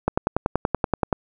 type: click train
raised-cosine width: 1 ms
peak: -5 dBFS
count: 12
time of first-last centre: 0.08-1.128 s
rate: 10.5 Hz
effects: none